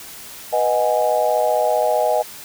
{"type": "chord", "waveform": "sine", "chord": "G# minor seventh", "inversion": "first", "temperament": "equal with one note detuned", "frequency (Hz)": [493.9, 622.3, 735.3, 830.6], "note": ["B4", "D#5", "F#5", "G#5"], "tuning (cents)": [0, 0, -11, 0], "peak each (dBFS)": [-22, -18, -22, -22], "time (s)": [0.52, 2.23], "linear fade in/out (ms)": 20, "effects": ["white hiss -37 dBFS RMS until 2.44 s"]}